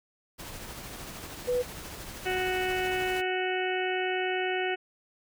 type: noise with tremolo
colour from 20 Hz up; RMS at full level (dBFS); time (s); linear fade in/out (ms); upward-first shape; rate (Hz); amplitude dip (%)
pink; -40; 0.38-3.22; 20; triangle; 13; 35
type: tone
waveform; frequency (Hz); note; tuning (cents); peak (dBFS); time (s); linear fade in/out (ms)
sine; 493.9; B4; 0; -24; 1.47-1.63; 20
type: harmonic tone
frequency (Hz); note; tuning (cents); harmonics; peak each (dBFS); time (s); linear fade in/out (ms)
370; F#4; 0; 1 / 2 / 4 / 5 / 6 / 7 / 8; -30 / -33 / -36 / -37 / -38 / -38 / -39; 2.25-4.76; 20
effects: none